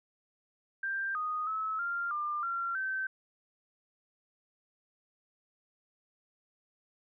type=tone with pitch steps; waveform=sine; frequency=1581 / 1241 / 1296 / 1392 / 1197 / 1373 / 1545 Hz; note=G6 / D#6 / E6 / F6 / D6 / F6 / G6; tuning=+14 / -5 / -30 / -6 / +33 / -30 / -26 cents; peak=-31 dBFS; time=0.83-3.07 s; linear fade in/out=5 ms; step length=320 ms; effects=none